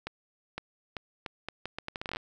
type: accelerating click train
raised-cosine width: 0.3 ms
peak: -19 dBFS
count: 17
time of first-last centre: 0.07-2.169 s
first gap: 510 ms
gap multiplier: 0.76
effects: none